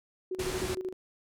sine tone with tremolo, 370.7 Hz, F#4, 3 cents sharp, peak -30 dBFS, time 0.31-0.93 s, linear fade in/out 5 ms, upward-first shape square, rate 13 Hz, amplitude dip 70%
pink low-pass noise, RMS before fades -36 dBFS, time 0.39-0.75 s, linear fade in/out 5 ms, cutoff 11000 Hz, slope 24 dB/octave
effects none

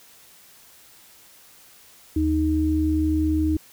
sine tone pair together, 77.78 / 311.1 Hz, D#2 / D#4, 0 / 0 cents, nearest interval 2 octaves, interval 2400 cents, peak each -23 / -20 dBFS, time 2.16-3.57 s, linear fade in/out 5 ms, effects white hiss -51 dBFS RMS until 3.72 s

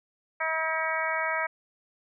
harmonic tone, 320.2 Hz, D#4, 50 cents sharp, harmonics 2 / 3 / 4 / 5 / 6 / 7, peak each -33 / -33 / -33 / -33 / -33 / -33 dBFS, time 0.4-1.47 s, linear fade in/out 10 ms, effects none

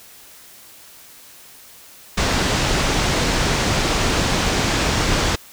pink low-pass noise, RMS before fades -19 dBFS, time 2.17-5.36 s, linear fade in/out 10 ms, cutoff 7300 Hz, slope 24 dB/octave, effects white hiss -44 dBFS RMS until 5.52 s

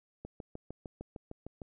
click train, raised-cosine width 2 ms, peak -29 dBFS, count 10, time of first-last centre 0.25-1.618 s, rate 6.58 Hz, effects none

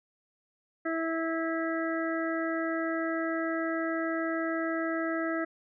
harmonic tone, 326.7 Hz, E4, 15 cents flat, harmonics 1 / 2 / 4 / 5 / 6, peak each -31 / -34 / -37 / -38 / -39 dBFS, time 0.85-5.45 s, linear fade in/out 10 ms, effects none

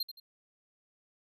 square tone with echo, 4186 Hz, C8, in tune, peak -31 dBFS, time 0-0.03 s, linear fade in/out 5 ms, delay 85 ms, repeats 2, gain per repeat -10 dB, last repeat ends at 0.2 s, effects none

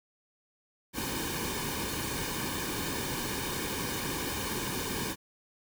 pink noise with comb filter, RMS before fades -34 dBFS, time 0.93-5.16 s, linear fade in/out 50 ms, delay 1.5 ms, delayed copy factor -0.7, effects none

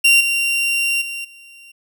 40% pulse tone with level steps, 2763 Hz, F7, 19 cents flat, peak -8 / -15 / -24 / -39 dBFS, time 0.04-1.72 s, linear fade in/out 10 ms, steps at 0.2 / 1.01 / 1.24 s, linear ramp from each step 10 ms, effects none

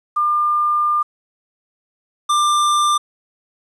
sine / square tone pair in turn, 1200 / 1189.6 Hz, D6 / D6, +37 / +22 cents, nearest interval unison, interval 15 cents, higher first, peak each -14 dBFS, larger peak neither, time 0.16-1.03 / 2.29-2.98 s, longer first, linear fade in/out 10 ms, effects resampled to 24000 Hz + 8-bit

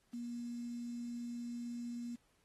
sine tone with quantisation, 238.5 Hz, A#3, 40 cents sharp, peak -40 dBFS, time 0.13-2.16 s, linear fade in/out 10 ms, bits 10, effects pink hiss -75 dBFS RMS until 2.44 s + AAC 32 kbps

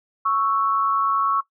sine tone pair together, 1108.7 / 1318.5 Hz, C#6 / E6, 0 / 0 cents, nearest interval minor third, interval 300 cents, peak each -19 / -23 dBFS, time 0.25-1.41 s, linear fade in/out 10 ms, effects noise-tail reverb RT60 0.1 s tail -17 dB re dry

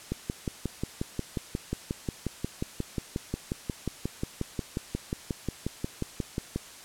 click train, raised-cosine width 3 ms, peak -16 dBFS, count 37, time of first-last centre 0.12-6.56 s, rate 5.59 Hz, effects white hiss -47 dBFS RMS until 6.84 s + low-pass 10000 Hz 12 dB/octave

